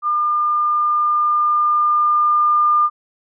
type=tone with level ramp; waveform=sine; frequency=1204 Hz; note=D6; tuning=43 cents sharp; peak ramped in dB=-15 to -11 dBFS; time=0.02-2.9 s; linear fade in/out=50 ms; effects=none